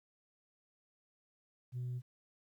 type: tone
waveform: sine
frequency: 124.4 Hz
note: B2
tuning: 13 cents sharp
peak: -35 dBFS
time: 1.72-2.02 s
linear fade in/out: 50 ms
effects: tanh soft clip ceiling -35 dBFS + 12-bit